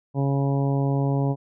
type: harmonic tone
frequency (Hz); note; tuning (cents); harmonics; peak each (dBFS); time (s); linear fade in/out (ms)
138.59; C#3; 0; 1 / 2 / 3 / 4 / 5 / 6 / 7; -21 / -27 / -31 / -33 / -35 / -37 / -38; 0.14-1.36; 50
effects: none